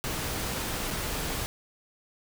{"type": "noise with dropouts", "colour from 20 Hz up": "pink", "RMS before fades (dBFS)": -32, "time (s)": [0.04, 1.46], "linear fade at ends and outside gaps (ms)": 0, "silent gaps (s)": [0.905, 0.909], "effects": []}